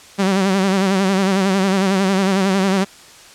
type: tone with vibrato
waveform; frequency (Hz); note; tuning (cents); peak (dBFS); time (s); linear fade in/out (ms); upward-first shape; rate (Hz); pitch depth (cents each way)
sawtooth; 192.6; G3; -30; -10; 0.18-2.85; 20; sine; 11; 64
effects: white hiss -42 dBFS RMS until 3.34 s + low-pass 8000 Hz 12 dB/octave